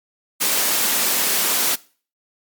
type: high-pass noise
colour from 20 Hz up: white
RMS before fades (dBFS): -19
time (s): 0.4-1.76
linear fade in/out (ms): 20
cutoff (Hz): 180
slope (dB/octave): 24
effects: noise-tail reverb RT60 0.4 s tail -21 dB re dry + Opus 48 kbps